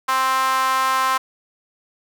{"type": "tone with high-pass filter", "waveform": "sawtooth", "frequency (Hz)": 262.6, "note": "C4", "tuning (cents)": 6, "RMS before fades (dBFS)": -19, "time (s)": [0.08, 1.18], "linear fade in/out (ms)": 10, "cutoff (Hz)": 1100, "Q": 4.6, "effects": []}